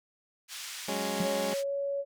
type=band-pass noise; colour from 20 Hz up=white; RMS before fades=-41 dBFS; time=0.48-1.64 s; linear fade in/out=50 ms; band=1600 to 6900 Hz; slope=12 dB/octave
type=chord; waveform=15% pulse; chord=F# suspended second; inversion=none; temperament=just; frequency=185 / 208.1 / 277.5 Hz; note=F#3 / G#3 / C#4; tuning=0 / +4 / +2 cents; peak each=-31 / -28 / -31 dBFS; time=0.88-1.54 s; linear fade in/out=5 ms
type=tone with exponential decay; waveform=sine; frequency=183.9 Hz; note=F#3; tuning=10 cents flat; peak=-24 dBFS; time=1.2-1.4 s; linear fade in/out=5 ms; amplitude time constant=43 ms
type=tone with pitch glide; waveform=sine; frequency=554.4 to 559.9 Hz; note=C#5 to C#5; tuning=0 to +17 cents; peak=-29 dBFS; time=1.21-2.05 s; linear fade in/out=50 ms; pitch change=+17 cents; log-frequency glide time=1.61-1.72 s
effects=none